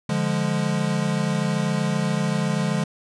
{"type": "chord", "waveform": "square", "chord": "D diminished", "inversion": "none", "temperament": "equal", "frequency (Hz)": [146.83, 174.61, 207.7], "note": ["D3", "F3", "Ab3"], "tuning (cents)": [0, 0, 0], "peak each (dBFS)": -26, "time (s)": [0.09, 2.84], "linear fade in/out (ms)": 5, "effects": ["resampled to 22050 Hz"]}